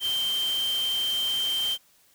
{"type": "tone in noise", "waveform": "sine", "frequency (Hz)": 3136, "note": "G7", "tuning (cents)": 0, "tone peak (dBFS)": -24, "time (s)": [0, 1.78], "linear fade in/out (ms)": 50, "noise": "white", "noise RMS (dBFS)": -37, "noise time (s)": [0, 1.78], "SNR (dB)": 10, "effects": ["white hiss -61 dBFS RMS until 2.14 s"]}